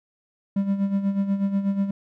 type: tone with tremolo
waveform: triangle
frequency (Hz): 197.6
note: G3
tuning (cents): +14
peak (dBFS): -16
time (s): 0.56-1.91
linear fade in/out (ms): 5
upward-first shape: sine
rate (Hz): 8.2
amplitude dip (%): 65
effects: none